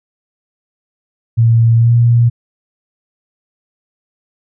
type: tone with pitch glide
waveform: sine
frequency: 115.2 to 118.44 Hz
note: A#2 to A#2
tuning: -20 to +28 cents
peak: -6 dBFS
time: 1.37-2.3 s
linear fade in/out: 20 ms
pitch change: +48 cents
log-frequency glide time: 1.77-1.92 s
effects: none

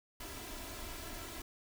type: noise with comb filter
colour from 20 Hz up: pink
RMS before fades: -45 dBFS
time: 0.2-1.42 s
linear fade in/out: 5 ms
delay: 3 ms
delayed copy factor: +0.75
effects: none

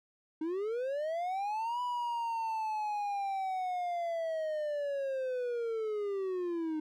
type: linear two-way sweep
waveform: triangle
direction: up then down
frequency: 305.5 to 987.8 to 305.5 Hz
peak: -30 dBFS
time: 0.41-6.8 s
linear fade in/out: 5 ms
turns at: 1.81 s
effects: none

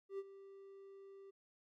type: tone with ADSR envelope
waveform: triangle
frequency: 392 Hz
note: G4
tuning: in tune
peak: -37 dBFS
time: 0.09-1.31 s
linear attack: 97 ms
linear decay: 41 ms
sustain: -15 dB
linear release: 13 ms
effects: none

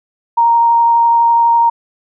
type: tone with vibrato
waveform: sine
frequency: 932.3 Hz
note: A#5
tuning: in tune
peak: -7 dBFS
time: 0.37-1.7 s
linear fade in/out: 10 ms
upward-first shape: triangle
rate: 12 Hz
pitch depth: 9 cents each way
effects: none

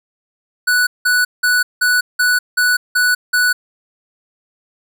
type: tone bursts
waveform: square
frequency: 1480 Hz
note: F#6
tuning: in tune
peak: -12 dBFS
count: 8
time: 0.67-3.53 s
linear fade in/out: 10 ms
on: 200 ms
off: 180 ms
effects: none

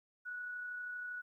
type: tone with amplitude modulation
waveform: sine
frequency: 1470 Hz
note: F#6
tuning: 12 cents flat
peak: -39 dBFS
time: 0.25-1.22 s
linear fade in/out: 20 ms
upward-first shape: sine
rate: 32.6 Hz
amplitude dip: 25%
effects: 13-bit

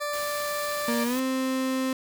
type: tone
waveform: 20% pulse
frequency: 587.3 Hz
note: D5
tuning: in tune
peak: -23 dBFS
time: 0-1.05 s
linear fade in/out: 20 ms
type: noise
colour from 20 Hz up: white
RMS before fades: -38 dBFS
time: 0.13-1.2 s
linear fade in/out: 5 ms
type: tone with pitch glide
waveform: 35% pulse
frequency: 235.7 to 261.5 Hz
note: A#3 to C4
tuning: +19 to -1 cents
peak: -23 dBFS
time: 0.88-1.93 s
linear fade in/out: 2 ms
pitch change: +180 cents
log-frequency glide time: 1.05-1.19 s
effects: none

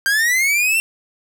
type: linear sweep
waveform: 45% pulse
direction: up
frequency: 1568 to 2728 Hz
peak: -14 dBFS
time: 0.06-0.8 s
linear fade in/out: 0 ms
effects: none

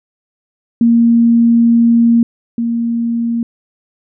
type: tone pair in turn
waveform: sine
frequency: 233.1 / 233.1 Hz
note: A#3 / A#3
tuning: 0 / 0 cents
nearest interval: unison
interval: 0 cents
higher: neither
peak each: -6 / -13 dBFS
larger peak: first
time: 0.81-2.23 / 2.58-3.43 s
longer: first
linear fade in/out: 2 ms
effects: none

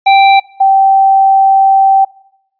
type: tone pair in turn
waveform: square / sine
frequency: 784 / 777.2 Hz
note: G5 / G5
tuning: 0 / -15 cents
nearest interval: unison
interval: 15 cents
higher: first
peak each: -4 dBFS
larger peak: neither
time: 0.06-0.4 / 0.6-2.05 s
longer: second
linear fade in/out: 10 ms
effects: noise-tail reverb RT60 0.8 s tail -23 dB re dry + resampled to 11025 Hz

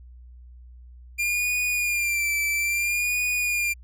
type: tone with vibrato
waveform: 45% pulse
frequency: 2393 Hz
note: D7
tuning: 32 cents sharp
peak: -22 dBFS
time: 1.18-3.74 s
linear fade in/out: 20 ms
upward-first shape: sine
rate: 0.6 Hz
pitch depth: 51 cents each way
effects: added 61 Hz sine -43 dBFS peak until 3.83 s

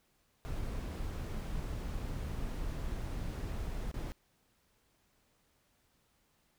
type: noise with dropouts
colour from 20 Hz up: brown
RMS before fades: -38 dBFS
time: 0.45-4.12 s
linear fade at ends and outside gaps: 0 ms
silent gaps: 3.915-3.941 s
effects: pink hiss -73 dBFS RMS until 6.58 s

